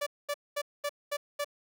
sawtooth tone bursts, 580 Hz, D5, 22 cents flat, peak -26 dBFS, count 6, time 0.01-1.446 s, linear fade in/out 10 ms, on 56 ms, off 220 ms, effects none

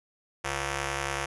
5% pulse ring-modulated tone, 208.2 Hz, G#3, 5 cents sharp, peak -15 dBFS, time 0.44-1.26 s, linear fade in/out 10 ms, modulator 277 Hz, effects resampled to 24000 Hz

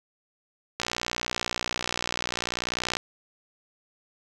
click train, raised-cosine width 0.2 ms, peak -10 dBFS, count 132, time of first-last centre 0.8-2.969 s, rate 60.4 Hz, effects none

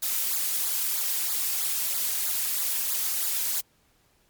blue noise with flanger, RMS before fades -27 dBFS, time 0.02-3.61 s, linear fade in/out 10 ms, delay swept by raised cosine 0.34 to 3.54 ms, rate 3.1 Hz, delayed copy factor -0.8, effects pink hiss -65 dBFS RMS until 4.29 s + MP3 96 kbps

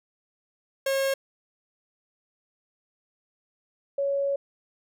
45% pulse / sine tone pair in turn, 542 / 557.9 Hz, C#5 / C#5, -39 / +11 cents, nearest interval minor second, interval 50 cents, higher second, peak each -23 dBFS, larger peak neither, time 0.86-1.14 / 3.98-4.36 s, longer second, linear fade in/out 5 ms, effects none

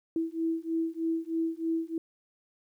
sine beating tone pair, 325.9 / 329.1 Hz, E4 / E4, -20 / -3 cents, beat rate 3.2 Hz, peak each -31 dBFS, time 0.16-1.98 s, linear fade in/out 2 ms, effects 11-bit

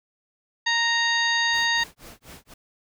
harmonic tone, 930 Hz, A#5, 4 cents flat, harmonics 1 / 2 / 3 / 4 / 5 / 7, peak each -28 / -22 / -32 / -27 / -30 / -35 dBFS, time 0.66-1.84 s, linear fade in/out 10 ms
pink noise with tremolo, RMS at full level -42 dBFS, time 1.53-2.54 s, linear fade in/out 5 ms, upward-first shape sine, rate 4.1 Hz, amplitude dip 100%
effects none

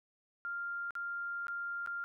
sine tone with dropouts, 1396 Hz, F6, 1 cent flat, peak -36 dBFS, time 0.45-2.04 s, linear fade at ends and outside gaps 0 ms, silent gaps 0.907-0.953 / 1.469-1.482 / 1.862-1.873 s, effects none

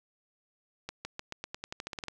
accelerating click train, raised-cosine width 0.2 ms, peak -20 dBFS, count 14, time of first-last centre 0.89-2.083 s, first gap 160 ms, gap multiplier 0.9, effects none

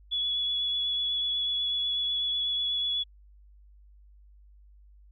sine tone with vibrato, 3397 Hz, G#7, 38 cents sharp, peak -26 dBFS, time 0.11-3.04 s, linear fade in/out 20 ms, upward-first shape sine, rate 8.1 Hz, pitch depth 13 cents each way, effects added 50 Hz sine -52 dBFS peak until 5.11 s

